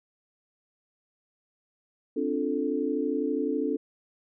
sine chord, D minor seventh, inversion third, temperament equal, 261.6 / 293.7 / 349.2 / 440 Hz, C4 / D4 / F4 / A4, 0 / 0 / 0 / 0 cents, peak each -31 / -29 / -35 / -30 dBFS, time 2.16-3.77 s, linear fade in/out 10 ms, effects none

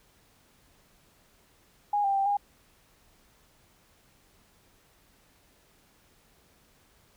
sine tone with pitch steps, 823 / 791 / 785 / 813 Hz, G#5 / G5 / G5 / G#5, -16 / +15 / +2 / -37 cents, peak -23 dBFS, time 1.93-2.37 s, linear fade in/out 5 ms, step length 110 ms, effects pink hiss -63 dBFS RMS until 7.16 s

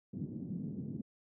pink band-pass noise, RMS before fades -41 dBFS, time 0.13-1.02 s, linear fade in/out 10 ms, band 150 to 260 Hz, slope 24 dB/octave, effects none

